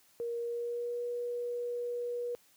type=tone with pitch glide; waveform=sine; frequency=470.4 to 482.2 Hz; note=A#4 to B4; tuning=+16 to -41 cents; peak=-33 dBFS; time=0.2-2.35 s; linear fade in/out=0 ms; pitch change=+43 cents; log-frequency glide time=0.38-1.05 s; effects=white hiss -65 dBFS RMS until 2.56 s + high-pass 80 Hz 12 dB/octave